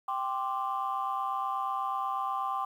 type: chord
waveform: sine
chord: G suspended fourth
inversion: none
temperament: equal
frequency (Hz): 784 / 1046.5 / 1174.7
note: G5 / C6 / D6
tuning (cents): 0 / 0 / 0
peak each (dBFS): -33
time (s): 0.08-2.65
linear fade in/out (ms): 5
effects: tanh soft clip ceiling -22 dBFS + 10-bit